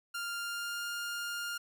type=tone with pitch glide; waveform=sawtooth; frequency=1396.9 to 1408.2 Hz; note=F6 to F6; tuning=0 to +14 cents; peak=-32 dBFS; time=0.14-1.58 s; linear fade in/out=10 ms; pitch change=+14 cents; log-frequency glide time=0.37-0.87 s; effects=none